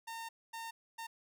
sawtooth tone bursts at uneven times, 912 Hz, A#5, 38 cents flat, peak -38 dBFS, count 3, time 0.07-0.29 / 0.53-0.71 / 0.98-1.07 s, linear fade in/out 10 ms, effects none

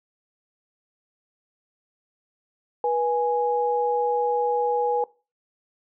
sine tone pair together, 485.9 / 831 Hz, B4 / G#5, -28 / +1 cents, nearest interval major sixth, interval 929 cents, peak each -23 dBFS, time 2.84-5.04 s, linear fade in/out 2 ms, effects noise-tail reverb RT60 0.3 s tail -20 dB re dry

